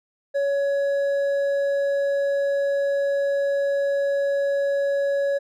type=tone with hard clipping; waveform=triangle; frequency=560 Hz; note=C#5; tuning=18 cents sharp; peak=-21 dBFS; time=0.34-5.39 s; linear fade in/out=20 ms; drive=8 dB; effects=none